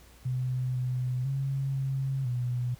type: tone with pitch steps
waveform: sine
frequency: 127.3 / 126.3 / 136.2 / 134.8 / 123.2 Hz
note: C3 / B2 / C#3 / C#3 / B2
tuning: -47 / +39 / -30 / -48 / -4 cents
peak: -27 dBFS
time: 0.25-2.75 s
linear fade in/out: 10 ms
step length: 500 ms
effects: added 60 Hz sine -55 dBFS peak until 2.79 s + pink hiss -57 dBFS RMS until 2.79 s

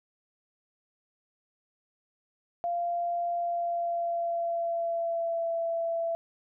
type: tone with pitch glide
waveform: sine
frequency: 692 to 668.4 Hz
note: F5 to E5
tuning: -16 to +24 cents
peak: -27 dBFS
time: 2.64-6.15 s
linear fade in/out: 0 ms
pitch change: -60 cents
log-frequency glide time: 3.35-5.5 s
effects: none

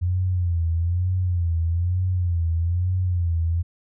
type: tone with vibrato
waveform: sine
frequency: 87.3 Hz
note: F2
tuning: in tune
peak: -19 dBFS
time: 0.01-3.63 s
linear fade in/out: 20 ms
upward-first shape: sine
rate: 1.1 Hz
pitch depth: 96 cents each way
effects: none

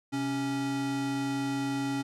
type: tone pair together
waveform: square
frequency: 130.82 / 277.2 Hz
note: C3 / C#4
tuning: 0 / 0 cents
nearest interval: octave + minor second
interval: 1300 cents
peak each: -38 / -30 dBFS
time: 0.12-2.03 s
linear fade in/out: 20 ms
effects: low-pass 9000 Hz 12 dB/octave

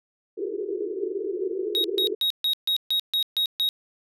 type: band-pass noise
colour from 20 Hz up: white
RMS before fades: -29 dBFS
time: 0.37-2.15 s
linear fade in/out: 10 ms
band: 340 to 440 Hz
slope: 96 dB/octave
type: tone bursts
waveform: triangle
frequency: 3783 Hz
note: A#7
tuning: 25 cents sharp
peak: -19 dBFS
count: 9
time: 1.75-3.689 s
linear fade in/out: 0 ms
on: 91 ms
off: 140 ms
effects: none

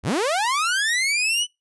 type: linear sweep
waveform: sawtooth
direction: up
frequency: 53.1 to 3013 Hz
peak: -16 dBFS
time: 0.03-1.47 s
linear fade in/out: 50 ms
effects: noise-tail reverb RT60 0.2 s tail -25 dB re dry + resampled to 24000 Hz

